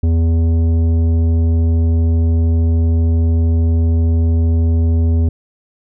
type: tone with tanh clipping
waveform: sine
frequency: 82.41 Hz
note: E2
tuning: in tune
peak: -12 dBFS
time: 0.03-5.29 s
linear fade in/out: 5 ms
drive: 11 dB
effects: none